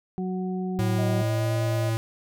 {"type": "harmonic tone", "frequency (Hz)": 185, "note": "F#3", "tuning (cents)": 0, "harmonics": [1, 2, 4], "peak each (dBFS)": [-27, -33, -39], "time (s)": [0.18, 1.22], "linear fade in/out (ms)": 0}
{"type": "tone with pitch glide", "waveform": "square", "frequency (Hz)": [110, 112.77], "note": ["A2", "A2"], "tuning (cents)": [0, 43], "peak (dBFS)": -24, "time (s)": [0.79, 1.97], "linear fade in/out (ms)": 0, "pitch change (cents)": 43, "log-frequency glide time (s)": [1.09, 1.58]}
{"type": "tone with vibrato", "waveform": "sine", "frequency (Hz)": 622.3, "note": "D#5", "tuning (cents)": 0, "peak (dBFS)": -30, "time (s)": [0.98, 1.9], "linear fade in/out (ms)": 10, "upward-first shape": "square", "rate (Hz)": 9.5, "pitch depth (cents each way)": 25}
{"effects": []}